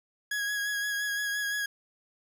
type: tone with vibrato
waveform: 40% pulse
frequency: 1661.2 Hz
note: G#6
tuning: in tune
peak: -28 dBFS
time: 0.31-1.66 s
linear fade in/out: 5 ms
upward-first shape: sine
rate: 5.8 Hz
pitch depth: 22 cents each way
effects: none